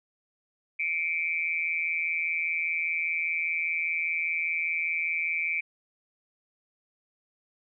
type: tone with amplitude modulation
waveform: sine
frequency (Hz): 2325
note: D7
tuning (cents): -18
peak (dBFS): -22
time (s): 0.79-5.61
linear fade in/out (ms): 10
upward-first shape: sine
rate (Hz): 165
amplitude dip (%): 90
effects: none